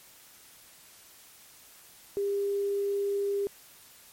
sine tone with quantisation, 401.2 Hz, G4, 40 cents sharp, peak -26 dBFS, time 2.17-3.47 s, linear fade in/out 0 ms, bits 9, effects white hiss -54 dBFS RMS until 4.12 s + MP3 64 kbps

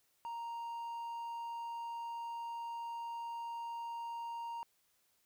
triangle tone, 932.3 Hz, A#5, in tune, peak -38 dBFS, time 0.25-4.63 s, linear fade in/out 0 ms, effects white hiss -75 dBFS RMS until 5.25 s

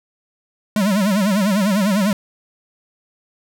square tone with vibrato, 200 Hz, G3, 35 cents sharp, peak -15 dBFS, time 0.76-2.13 s, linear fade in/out 2 ms, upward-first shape sine, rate 10 Hz, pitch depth 140 cents each way, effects none

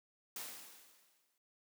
white noise with exponential decay, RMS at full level -43 dBFS, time 0.36-1.38 s, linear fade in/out 2 ms, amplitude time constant 220 ms, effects noise-tail reverb RT60 0.2 s tail -22 dB re dry + high-pass 200 Hz 12 dB/octave

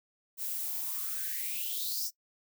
violet noise with high-pass filter sweep, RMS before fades -35 dBFS, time 0.37-2.11 s, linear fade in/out 50 ms, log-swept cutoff 460 to 5700 Hz, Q 7.5, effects noise-tail reverb RT60 0.1 s tail -21 dB re dry

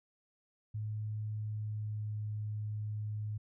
sine tone with pitch glide, 107.1 to 106.11 Hz, A2 to G#2, -46 to +38 cents, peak -35 dBFS, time 0.74-3.38 s, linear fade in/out 10 ms, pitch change -16 cents, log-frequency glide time 1.31-2.2 s, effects none

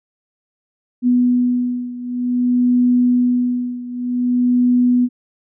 sine beating tone pair, 246.4 / 246.93 Hz, B3 / B3, -4 / 0 cents, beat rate 0.53 Hz, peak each -15 / -18 dBFS, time 1.02-5.09 s, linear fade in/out 50 ms, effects none

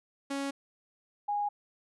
sawtooth / sine tone pair in turn, 277.2 / 823 Hz, C#4 / G#5, 0 / -16 cents, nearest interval octave + perfect fifth, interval 1884 cents, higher second, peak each -28 dBFS, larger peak neither, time 0.3-0.51 / 1.28-1.49 s, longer neither, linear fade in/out 10 ms, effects resampled to 24000 Hz

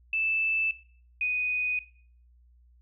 sine tone pair in turn, 2637 / 2489 Hz, E7 / D#7, 0 / 0 cents, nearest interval minor second, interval 100 cents, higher first, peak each -25 / -25 dBFS, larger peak neither, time 0.13-0.71 / 1.21-1.79 s, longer neither, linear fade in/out 2 ms, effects noise-tail reverb RT60 0.5 s tail -17 dB re dry + added 60 Hz sine -56 dBFS peak until 2.81 s

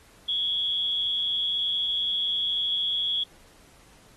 sine tone with amplitude modulation, 3352 Hz, G#7, 15 cents sharp, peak -21 dBFS, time 0.28-3.24 s, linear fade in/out 10 ms, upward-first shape sine, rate 180 Hz, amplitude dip 60%, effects pink hiss -56 dBFS RMS until 4.16 s + AAC 32 kbps

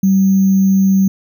sine tone with sample-and-hold, 192.7 Hz, G3, 29 cents flat, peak -8 dBFS, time 0.03-1.08 s, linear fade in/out 5 ms, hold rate 6300 Hz, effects none

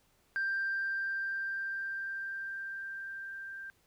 sine tone with level ramp, 1579 Hz, G6, 12 cents sharp, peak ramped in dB -28 to -41 dBFS, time 0.36-3.7 s, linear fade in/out 0 ms, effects tanh soft clip ceiling -27 dBFS + pink hiss -70 dBFS RMS until 3.86 s

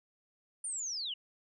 sine linear sweep, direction down, 9240 to 2794 Hz, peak -35 dBFS, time 0.64-1.14 s, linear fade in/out 5 ms, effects none

